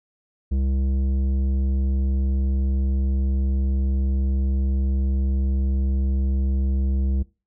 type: tone with tanh clipping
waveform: triangle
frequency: 66.7 Hz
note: C2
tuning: 34 cents sharp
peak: -21 dBFS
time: 0.51-7.23 s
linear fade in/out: 10 ms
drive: 15 dB
effects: noise-tail reverb RT60 0.3 s tail -21 dB re dry